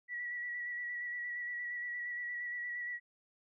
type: tone with vibrato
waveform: sine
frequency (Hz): 1939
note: B6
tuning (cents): -32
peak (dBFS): -37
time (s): 0.08-3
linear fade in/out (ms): 50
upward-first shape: square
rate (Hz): 8.6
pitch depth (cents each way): 19
effects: none